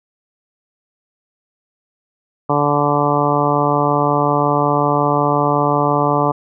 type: harmonic tone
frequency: 145.5 Hz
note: D3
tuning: 16 cents flat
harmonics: 1 / 2 / 3 / 4 / 5 / 6 / 7 / 8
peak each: -21 / -21 / -21 / -21 / -21 / -21 / -21 / -21 dBFS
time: 2.49-6.32 s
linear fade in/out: 10 ms
effects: none